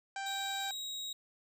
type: harmonic tone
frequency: 784 Hz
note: G5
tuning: in tune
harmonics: 1 / 2 / 3 / 4 / 5 / 6 / 7 / 8 / 9 / 10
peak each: -39 / -42 / -48 / -52 / -53 / -55 / -58 / -59 / -55 / -56 dBFS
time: 0.16-0.71 s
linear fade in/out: 2 ms
type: tone with pitch glide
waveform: 35% pulse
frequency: 3830 to 3804 Hz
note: A#7 to A#7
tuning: +46 to +34 cents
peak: -37 dBFS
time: 0.26-1.13 s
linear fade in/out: 5 ms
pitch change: -12 cents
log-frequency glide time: 0.55-0.96 s
effects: none